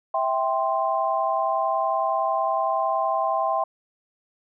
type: chord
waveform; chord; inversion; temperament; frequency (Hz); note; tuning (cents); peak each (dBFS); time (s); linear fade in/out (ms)
sine; C major; first; just; 654.1 / 784.9 / 1046.5; E5 / G5 / C6; -14 / +2 / 0; -25; 0.14-3.64; 5
effects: none